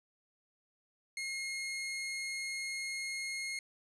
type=tone; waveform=sawtooth; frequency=2150 Hz; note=C7; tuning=47 cents sharp; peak=-33 dBFS; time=1.17-3.59 s; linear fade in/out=2 ms; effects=resampled to 24000 Hz + 11-bit

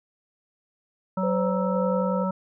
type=harmonic tone; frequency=187.9 Hz; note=F#3; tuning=27 cents sharp; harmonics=1 / 3 / 5 / 7; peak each=-25 / -30 / -32 / -33 dBFS; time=1.17-2.31 s; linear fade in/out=5 ms
type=tone with tremolo; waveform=sine; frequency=513 Hz; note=C5; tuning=34 cents flat; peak=-24 dBFS; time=1.23-2.24 s; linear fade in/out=5 ms; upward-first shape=square; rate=1.9 Hz; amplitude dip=30%
effects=none

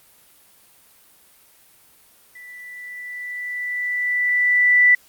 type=tone with level ramp; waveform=sine; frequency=1975.5 Hz; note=B6; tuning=in tune; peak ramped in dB=-38 to -9 dBFS; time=2.35-4.95 s; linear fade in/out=5 ms; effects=white hiss -53 dBFS RMS until 5.08 s + Opus 32 kbps

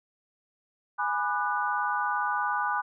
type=chord; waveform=sine; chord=G# half-diminished seventh; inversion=none; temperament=equal with one note detuned; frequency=830.6 / 987.8 / 1201.4 / 1480 Hz; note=G#5 / B5 / D6 / F#6; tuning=0 / 0 / +39 / 0 cents; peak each=-31 dBFS; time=0.98-2.82 s; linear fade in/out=20 ms; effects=none

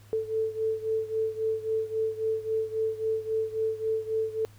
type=beating tone pair; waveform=sine; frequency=440 / 443.7 Hz; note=A4 / A4; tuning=0 / +14 cents; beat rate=3.7 Hz; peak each=-28 / -31 dBFS; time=0.13-4.45 s; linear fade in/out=0 ms; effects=added 104 Hz sine -50 dBFS peak until 4.58 s + pink hiss -59 dBFS RMS until 4.58 s

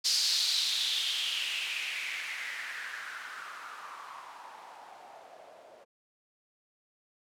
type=noise with low-pass filter sweep; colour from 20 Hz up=violet; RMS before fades=-35 dBFS; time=0.04-5.85 s; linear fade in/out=20 ms; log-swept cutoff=4900 to 560 Hz; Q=4.3; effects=none

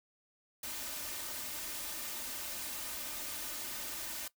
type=noise with comb filter; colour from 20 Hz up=white; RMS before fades=-41 dBFS; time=0.63-4.28 s; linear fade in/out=5 ms; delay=3.3 ms; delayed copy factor=+0.6; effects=noise-tail reverb RT60 0.1 s tail -18 dB re dry

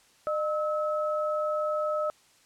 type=tone pair together; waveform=sine; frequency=608 / 1292.4 Hz; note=D#5 / E6; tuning=-40 / -35 cents; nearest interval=octave + minor second; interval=1305 cents; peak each=-27 / -31 dBFS; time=0.27-2.1 s; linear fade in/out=0 ms; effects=white hiss -61 dBFS RMS until 2.45 s + low-pass 9000 Hz 12 dB/octave

